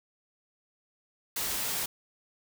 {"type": "noise", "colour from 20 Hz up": "white", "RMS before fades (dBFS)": -32, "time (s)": [1.36, 1.86], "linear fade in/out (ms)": 5, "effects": []}